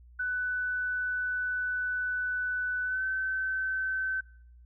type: tone with pitch glide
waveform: sine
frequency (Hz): 1494 to 1533.3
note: F#6 to G6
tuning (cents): +16 to -39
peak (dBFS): -28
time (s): 0.19-4.21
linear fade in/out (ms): 10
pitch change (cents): +45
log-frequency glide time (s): 2.84-3.04
effects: noise-tail reverb RT60 0.6 s tail -22 dB re dry + added 60 Hz sine -51 dBFS peak until 4.65 s